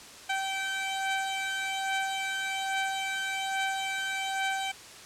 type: beating tone pair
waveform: 15% pulse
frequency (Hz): 773 / 774.2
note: G5 / G5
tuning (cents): -24 / -22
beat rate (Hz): 1.2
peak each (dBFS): -29 / -24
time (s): 0.29-4.72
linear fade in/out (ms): 10
effects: white hiss -47 dBFS RMS until 5.05 s + low-pass 8000 Hz 12 dB/octave